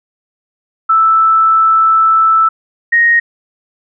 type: tone pair in turn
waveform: sine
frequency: 1318.5 / 1869.5 Hz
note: E6 / A#6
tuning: 0 / +4 cents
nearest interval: tritone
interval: 604 cents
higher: second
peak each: -6 dBFS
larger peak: neither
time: 0.89-2.49 / 2.92-3.2 s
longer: first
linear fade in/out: 10 ms
effects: none